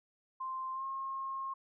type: tone with pitch glide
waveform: sine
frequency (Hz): 1046.5 to 1074.7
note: C6 to C6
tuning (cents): 0 to +46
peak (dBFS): -36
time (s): 0.4-1.54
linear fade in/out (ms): 10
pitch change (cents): +46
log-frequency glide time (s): 0.73-0.84
effects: none